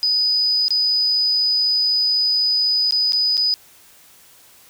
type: tone with dropouts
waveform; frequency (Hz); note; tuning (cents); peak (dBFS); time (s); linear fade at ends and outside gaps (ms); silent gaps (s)
sine; 4978; D#8; 0; -15; 0.03-3.54; 0; 0.682-0.706 / 2.909-2.923 / 3.122-3.132 / 3.37-3.377
effects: white hiss -49 dBFS RMS until 4.69 s